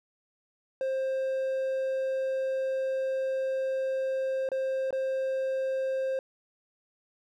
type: tone with dropouts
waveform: triangle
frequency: 529 Hz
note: C5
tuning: 19 cents sharp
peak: -25 dBFS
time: 0.81-6.19 s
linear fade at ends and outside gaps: 1 ms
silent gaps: 4.489-4.517 / 4.907-4.927 s
effects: none